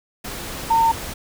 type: tone in noise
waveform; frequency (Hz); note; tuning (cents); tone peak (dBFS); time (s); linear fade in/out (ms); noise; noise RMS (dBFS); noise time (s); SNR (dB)
sine; 910; A#5; -42; -13; 0.7-0.92; 10; pink; -31; 0.24-1.14; +15
effects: none